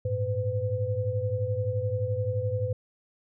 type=tone cluster; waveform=sine; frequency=99.8 / 111.4 / 506 Hz; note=G2 / A2 / B4; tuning=+32 / +22 / +42 cents; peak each=-30 dBFS; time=0.05-2.73 s; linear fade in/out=5 ms; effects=none